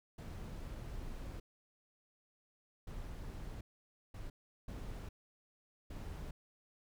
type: noise bursts at uneven times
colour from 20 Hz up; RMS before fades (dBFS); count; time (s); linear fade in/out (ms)
brown; -45; 5; 0.18-1.4 / 2.87-3.61 / 4.14-4.3 / 4.68-5.09 / 5.9-6.31; 5
effects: none